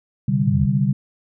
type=chord; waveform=sine; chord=C suspended second; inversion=none; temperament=equal with one note detuned; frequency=130.81 / 145.4 / 196 Hz; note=C3 / D3 / G3; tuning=0 / -17 / 0 cents; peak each=-20 dBFS; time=0.28-0.93 s; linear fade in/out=5 ms
type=exponential sweep; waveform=sine; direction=down; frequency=130.81 to 69.3 Hz; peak=-21 dBFS; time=0.42-0.66 s; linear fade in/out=5 ms
effects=none